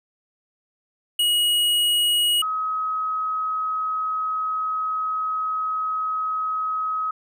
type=tone pair in turn; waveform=square / sine; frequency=2900 / 1271.8 Hz; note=F#7 / D#6; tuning=-35 / +38 cents; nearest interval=octave + major second; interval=1427 cents; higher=first; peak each=-18 / -22 dBFS; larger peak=first; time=1.19-2.42 / 2.42-7.11 s; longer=second; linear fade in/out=5 ms; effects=none